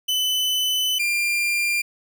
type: tone pair in turn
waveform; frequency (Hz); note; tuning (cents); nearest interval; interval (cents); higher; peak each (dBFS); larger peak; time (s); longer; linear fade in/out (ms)
40% pulse; 3013 / 2391; F#7 / D7; +31 / +30; major third; 401; first; -19 / -19; neither; 0.08-0.99 / 0.99-1.82; first; 10
effects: none